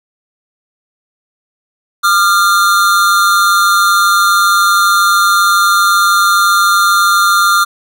square tone pair together, 1203 / 1390.4 Hz, D6 / F6, +41 / -8 cents, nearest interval minor third, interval 251 cents, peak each -11 dBFS, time 2.03-7.65 s, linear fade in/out 20 ms, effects none

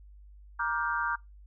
sine chord, G minor seventh, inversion first, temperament just, 940.8 / 1176 / 1411.2 / 1568 Hz, Bb5 / D6 / F6 / G6, +16 / +2 / +18 / 0 cents, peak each -33 dBFS, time 0.59-1.16 s, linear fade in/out 10 ms, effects noise-tail reverb RT60 0.2 s tail -23 dB re dry + added 50 Hz sine -49 dBFS peak until 1.46 s

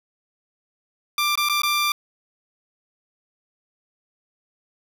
15% pulse tone with dropouts, 1184 Hz, D6, 14 cents sharp, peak -13 dBFS, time 1.18-1.92 s, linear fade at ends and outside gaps 2 ms, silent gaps 1.355-1.375 / 1.488-1.496 / 1.619-1.633 s, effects none

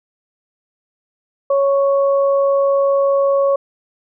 sine tone pair together, 554.4 / 1108.7 Hz, C#5 / C#6, 0 / 0 cents, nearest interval octave, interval 1200 cents, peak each -12 / -22 dBFS, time 1.5-3.56 s, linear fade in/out 5 ms, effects none

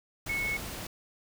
sine tone in noise, 2200 Hz, C#7, 14 cents flat, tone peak -29 dBFS, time 0.29-0.57 s, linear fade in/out 5 ms, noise pink, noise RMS -39 dBFS, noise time 0.26-0.87 s, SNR +7 dB, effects none

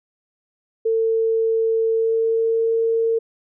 sine tone with pitch glide, 450 to 454.7 Hz, A4 to A#4, +39 to -43 cents, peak -16 dBFS, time 0.85-3.19 s, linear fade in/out 10 ms, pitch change +18 cents, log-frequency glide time 1.94-2.74 s, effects none

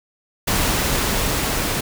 pink noise with level ramp, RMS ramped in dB -19 to -22 dBFS, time 0.47-1.81 s, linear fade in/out 10 ms, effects none

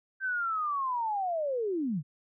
sine linear sweep, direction down, 1568 to 130.3 Hz, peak -28 dBFS, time 0.2-2.03 s, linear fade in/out 50 ms, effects none

